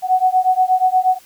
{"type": "beating tone pair", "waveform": "sine", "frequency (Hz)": [739, 747.4], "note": ["F#5", "F#5"], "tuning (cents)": [-2, 17], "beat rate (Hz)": 8.4, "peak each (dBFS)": -15, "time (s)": [0.02, 1.19], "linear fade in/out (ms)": 50, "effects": ["white hiss -48 dBFS RMS until 1.25 s"]}